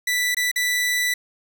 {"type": "tone with dropouts", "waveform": "sawtooth", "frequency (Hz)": 1975.5, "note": "B6", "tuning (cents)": 0, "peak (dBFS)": -16, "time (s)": [0.07, 1.14], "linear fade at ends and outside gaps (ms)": 5, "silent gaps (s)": [[0.347, 0.368], [0.515, 0.559]], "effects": []}